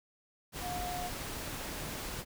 sine tone in noise, 716 Hz, F5, 43 cents sharp, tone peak -37 dBFS, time 0.61-1.11 s, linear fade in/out 50 ms, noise pink, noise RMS -40 dBFS, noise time 0.52-2.25 s, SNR 0 dB, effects none

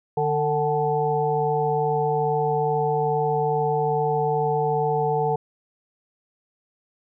harmonic tone with a mistuned harmonic, 149.4 Hz, D3, 30 cents sharp, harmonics 1 / 3 / 5 / 6, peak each -27 / -23 / -25 / -27 dBFS, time 0.17-5.36 s, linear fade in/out 5 ms, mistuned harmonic 6, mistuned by -53 cents, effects none

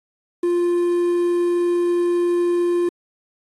triangle tone with quantisation, 349.2 Hz, F4, in tune, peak -14 dBFS, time 0.43-2.89 s, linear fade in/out 5 ms, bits 7, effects AAC 32 kbps

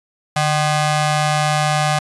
sawtooth ring-modulated tone, 455.7 Hz, A#4, 39 cents flat, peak -8 dBFS, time 0.36-1.99 s, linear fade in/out 5 ms, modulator 307 Hz, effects resampled to 24000 Hz

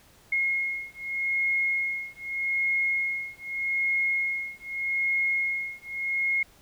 sine beating tone pair, 2155 / 2155.82 Hz, C#7 / C#7, -49 / -49 cents, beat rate 0.82 Hz, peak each -28 dBFS, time 0.32-6.43 s, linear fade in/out 5 ms, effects pink hiss -57 dBFS RMS until 6.61 s

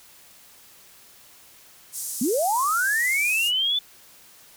white band-pass noise, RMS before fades -32 dBFS, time 1.92-3.52 s, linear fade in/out 50 ms, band 6200 to 12000 Hz, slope 24 dB/octave
sine linear sweep, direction up, 210.6 to 3520 Hz, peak -20 dBFS, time 2.21-3.79 s, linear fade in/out 5 ms
effects white hiss -51 dBFS RMS until 4.56 s

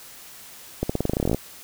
accelerating click train, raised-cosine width 2 ms, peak -9 dBFS, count 16, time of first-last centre 0.83-1.346 s, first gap 65 ms, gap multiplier 0.9, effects white hiss -44 dBFS RMS until 1.63 s

